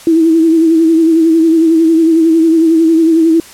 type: tone with vibrato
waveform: sine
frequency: 325.8 Hz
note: E4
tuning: 20 cents flat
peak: -5 dBFS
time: 0.07-3.4 s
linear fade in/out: 2 ms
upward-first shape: sine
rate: 11 Hz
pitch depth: 45 cents each way
effects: white hiss -35 dBFS RMS until 3.53 s + low-pass 11000 Hz 12 dB/octave